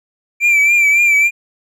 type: tone with vibrato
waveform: triangle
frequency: 2347 Hz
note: D7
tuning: 2 cents flat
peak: -7 dBFS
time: 0.4-1.31 s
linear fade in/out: 50 ms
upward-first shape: triangle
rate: 3.6 Hz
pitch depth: 59 cents each way
effects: none